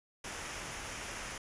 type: noise with comb filter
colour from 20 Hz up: pink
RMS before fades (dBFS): -42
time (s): 0.24-1.38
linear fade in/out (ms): 5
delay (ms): 0.24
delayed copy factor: -0.5
effects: resampled to 22050 Hz